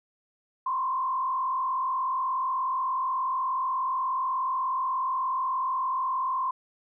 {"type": "tone with frequency modulation", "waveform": "sine", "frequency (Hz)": 1046.5, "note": "C6", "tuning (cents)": 0, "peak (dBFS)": -25, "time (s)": [0.66, 6.51], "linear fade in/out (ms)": 5, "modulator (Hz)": 43.4, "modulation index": 0.94, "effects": []}